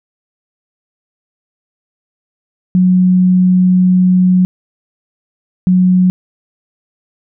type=tone bursts at uneven times; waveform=sine; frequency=183 Hz; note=F#3; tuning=19 cents flat; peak=-6 dBFS; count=2; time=2.75-4.45 / 5.67-6.1 s; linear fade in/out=0 ms; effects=none